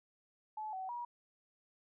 sine tone with pitch steps, 861 / 756 / 959 Hz, A5 / F#5 / A#5, -38 / +37 / +49 cents, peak -39 dBFS, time 0.57-1.05 s, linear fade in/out 5 ms, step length 160 ms, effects none

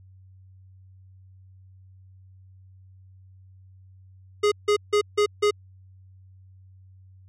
square tone bursts, 415.3 Hz, G#4, in tune, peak -18 dBFS, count 5, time 4.43-5.51 s, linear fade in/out 10 ms, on 88 ms, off 160 ms, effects added 94 Hz sine -48 dBFS peak until 7.28 s + low-pass 7000 Hz 12 dB/octave

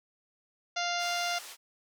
harmonic tone, 698.5 Hz, F5, in tune, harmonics 1 / 2 / 3 / 4 / 5 / 6 / 7 / 8 / 9, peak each -33 / -36 / -38 / -39 / -40 / -41 / -41 / -42 / -43 dBFS, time 0.76-1.39 s, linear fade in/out 10 ms
white band-pass noise, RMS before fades -46 dBFS, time 0.98-1.57 s, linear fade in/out 50 ms, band 600 to 9000 Hz, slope 12 dB/octave
effects none

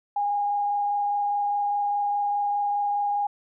sine tone with frequency modulation, 817 Hz, G#5, 29 cents flat, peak -22 dBFS, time 0.16-3.27 s, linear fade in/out 5 ms, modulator 24.9 Hz, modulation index 0.32, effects none

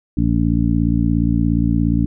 harmonic tone, 57.1 Hz, A#1, 35 cents flat, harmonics 1 / 2 / 3 / 4 / 5, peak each -20 / -20 / -20 / -20 / -20 dBFS, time 0.17-2.06 s, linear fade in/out 5 ms, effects none

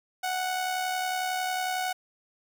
sawtooth tone with amplitude modulation, 740 Hz, F#5, in tune, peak -22 dBFS, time 0.23-1.93 s, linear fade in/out 10 ms, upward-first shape sine, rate 71 Hz, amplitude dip 40%, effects none

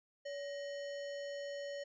sine tone with sample-and-hold, 568 Hz, C#5, 42 cents sharp, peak -40 dBFS, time 0.25-1.84 s, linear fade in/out 10 ms, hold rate 2450 Hz, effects resampled to 16000 Hz

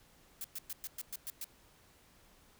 blue noise bursts, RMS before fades -41 dBFS, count 8, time 0.41-1.444 s, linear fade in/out 2 ms, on 33 ms, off 110 ms, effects pink hiss -64 dBFS RMS until 2.59 s

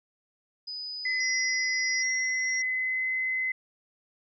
sine tone, 4985 Hz, D#8, 2 cents sharp, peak -34 dBFS, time 0.67-2.03 s, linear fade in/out 10 ms
sine tone with pitch glide, 2027 to 2042 Hz, B6 to C7, +45 to -43 cents, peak -26 dBFS, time 1.05-3.52 s, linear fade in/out 5 ms, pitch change +12 cents, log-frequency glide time 2.62-3.1 s
sine tone with tremolo, 5640 Hz, F8, 16 cents sharp, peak -30 dBFS, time 1.2-2.62 s, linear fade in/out 5 ms, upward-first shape triangle, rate 1.5 Hz, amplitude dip 55%
effects none

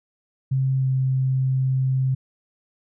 sine tone with pitch glide, 132.9 to 131.45 Hz, C3 to C3, +27 to +8 cents, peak -18 dBFS, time 0.51-2.15 s, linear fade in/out 10 ms, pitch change -19 cents, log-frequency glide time 0.77-0.87 s, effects none

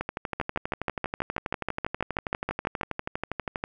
two click trains, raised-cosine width 0.5 ms, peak -12 / -14 dBFS, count 16 / 46, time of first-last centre 0.4-2.812 / 0.01-3.639 s, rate 6.22 / 12.4 Hz, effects none

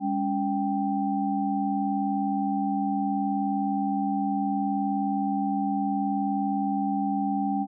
sine tone cluster, 202.2 / 281.5 / 784 Hz, G#3 / C#4 / G5, -46 / +27 / 0 cents, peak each -28 dBFS, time 0-7.67 s, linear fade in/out 50 ms, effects none

